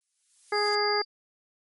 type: noise with exponential growth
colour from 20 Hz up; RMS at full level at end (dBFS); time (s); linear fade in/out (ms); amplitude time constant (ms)
violet; -34; 0.01-0.75; 0; 160
type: harmonic tone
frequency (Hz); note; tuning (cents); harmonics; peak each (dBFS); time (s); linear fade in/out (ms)
415.3; G#4; 0; 1 / 2 / 3 / 4 / 5; -27 / -30 / -32 / -33 / -34; 0.52-1.02; 5
type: tone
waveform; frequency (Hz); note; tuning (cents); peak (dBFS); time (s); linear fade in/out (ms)
sine; 4800; D8; +37; -28; 0.52-1.05; 50
effects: low-pass 11000 Hz 12 dB/octave + MP3 48 kbps